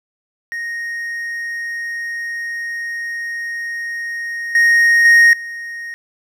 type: tone with level steps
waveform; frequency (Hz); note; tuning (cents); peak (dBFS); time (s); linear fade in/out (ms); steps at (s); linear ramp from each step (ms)
triangle; 1864.7; A#6; 0; -20 / -7 / -4 / -24; 0.52-5.94; 0; 4.55 / 5.05 / 5.33; 2
effects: none